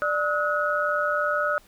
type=tone cluster; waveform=sine; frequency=592 / 1282 / 1461 Hz; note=D5 / E6 / F#6; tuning=+14 / -49 / -22 cents; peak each=-26 dBFS; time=0.02-1.58 s; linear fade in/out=0 ms; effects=pink hiss -56 dBFS RMS until 1.67 s